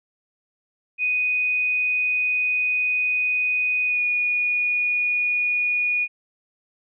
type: tone with pitch glide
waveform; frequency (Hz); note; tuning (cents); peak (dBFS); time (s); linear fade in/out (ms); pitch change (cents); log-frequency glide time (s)
sine; 2489 to 2455; D#7 to D#7; 0 to -24; -19; 0.98-6.08; 50; -24; 3.86-4.01
effects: none